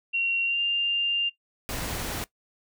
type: tone with pitch glide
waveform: sine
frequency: 2745 to 2796 Hz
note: F7 to F7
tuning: -31 to +1 cents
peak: -22 dBFS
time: 0.13-1.3 s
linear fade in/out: 20 ms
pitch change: +32 cents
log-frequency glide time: 0.44-0.6 s
type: noise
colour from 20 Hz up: pink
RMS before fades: -32 dBFS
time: 1.69-2.24 s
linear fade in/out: 0 ms
effects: noise-tail reverb RT60 0.1 s tail -18 dB re dry